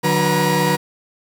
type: tone cluster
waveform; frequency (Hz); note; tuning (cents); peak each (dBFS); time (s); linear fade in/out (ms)
30% pulse; 149.5 / 183.4 / 488.3 / 947; D3 / F#3 / B4 / A#5; +31 / -15 / -20 / +27; -18; 0.03-0.77; 20
effects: 7-bit